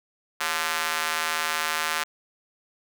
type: tone with high-pass filter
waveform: square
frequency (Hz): 79.8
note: D#2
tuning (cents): +44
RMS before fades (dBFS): -27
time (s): 0.4-2.04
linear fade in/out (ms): 10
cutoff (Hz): 1300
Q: 1.2
effects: none